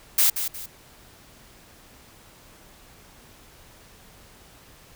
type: noise with echo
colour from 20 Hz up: blue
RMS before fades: -18 dBFS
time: 0.18-0.3 s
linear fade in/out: 5 ms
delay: 180 ms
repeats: 2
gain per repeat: -9 dB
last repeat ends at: 0.66 s
effects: pink hiss -51 dBFS RMS until 4.95 s